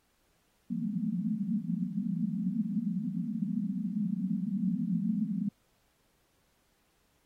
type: band-pass noise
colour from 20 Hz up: pink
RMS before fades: -32 dBFS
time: 0.7-5.49 s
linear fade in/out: 10 ms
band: 170 to 240 Hz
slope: 96 dB/octave
effects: pink hiss -72 dBFS RMS until 7.25 s + AAC 48 kbps